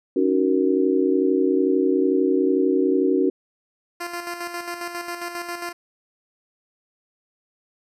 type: chord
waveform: sine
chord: D# minor seventh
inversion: third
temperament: just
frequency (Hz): 280 / 311.1 / 373.4 / 466.7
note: C#4 / D#4 / F#4 / A#4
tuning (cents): +18 / 0 / +16 / +2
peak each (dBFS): -21 / -25 / -20 / -25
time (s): 0.16-3.3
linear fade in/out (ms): 5
type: tone with tremolo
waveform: 10% pulse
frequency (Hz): 347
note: F4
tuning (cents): -11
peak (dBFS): -19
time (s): 4-5.73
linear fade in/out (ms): 10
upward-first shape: square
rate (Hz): 7.4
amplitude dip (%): 50
effects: resampled to 32000 Hz